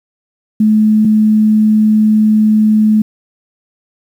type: tone pair in turn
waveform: sine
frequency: 215.1 / 215.1 Hz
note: A3 / A3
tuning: -39 / -39 cents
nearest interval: unison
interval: 0 cents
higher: neither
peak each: -6 dBFS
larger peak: neither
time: 0.6-1.05 / 1.05-3.02 s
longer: second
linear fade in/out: 5 ms
effects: 7-bit